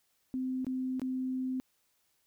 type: tone with dropouts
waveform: sine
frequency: 258.2 Hz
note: C4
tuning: 23 cents flat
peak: -31 dBFS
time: 0.34-1.6 s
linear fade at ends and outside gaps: 0 ms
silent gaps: 0.646-0.667 / 0.996-1.017 s
effects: white hiss -74 dBFS RMS until 2.26 s